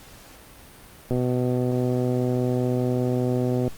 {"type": "click train", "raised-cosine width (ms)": 2, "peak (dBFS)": -12, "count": 322, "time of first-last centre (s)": [1.11, 3.678], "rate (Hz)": 125, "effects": ["pink hiss -47 dBFS RMS until 3.77 s", "Opus 48 kbps"]}